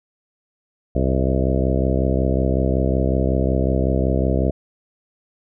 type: harmonic tone with a mistuned harmonic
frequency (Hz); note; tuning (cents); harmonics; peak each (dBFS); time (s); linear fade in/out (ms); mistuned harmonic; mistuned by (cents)
65.41; C2; 0; 1 / 2 / 3 / 4 / 5 / 6 / 7 / 8 / 9 / 10; -20 / -23 / -25 / -26 / -27 / -28 / -28 / -29 / -30 / -30; 0.95-4.51; 5; 9; +29
effects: none